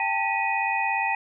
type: tone cluster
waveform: sine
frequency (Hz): 792 / 889 / 1935 / 2491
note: G5 / A5 / B6 / D#7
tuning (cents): +18 / +18 / -36 / +1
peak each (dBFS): -28 / -27 / -30 / -27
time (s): 0-1.15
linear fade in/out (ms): 2
effects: none